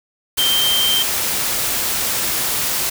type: tone in noise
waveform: sine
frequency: 3142 Hz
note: G7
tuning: 3 cents sharp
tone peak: -15 dBFS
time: 0.38-1.03 s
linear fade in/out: 10 ms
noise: white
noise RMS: -20 dBFS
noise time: 0.37-2.9 s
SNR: +2 dB
effects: none